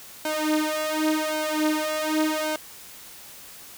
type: tone with flanger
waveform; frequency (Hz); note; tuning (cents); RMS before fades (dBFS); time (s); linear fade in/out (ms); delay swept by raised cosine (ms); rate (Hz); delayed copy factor
sawtooth; 309; D#4; -12; -25; 0.25-2.56; 2; 1.3 to 5; 0.89; +0.9
effects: white hiss -44 dBFS RMS until 3.77 s